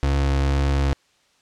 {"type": "tone with vibrato", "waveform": "35% pulse", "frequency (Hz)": 69.3, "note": "C#2", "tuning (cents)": 0, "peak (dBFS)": -16, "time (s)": [0.03, 0.93], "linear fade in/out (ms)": 0, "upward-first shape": "triangle", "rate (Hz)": 1.9, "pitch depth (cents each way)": 11, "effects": ["white hiss -61 dBFS RMS until 1.41 s", "low-pass 6000 Hz 12 dB/octave"]}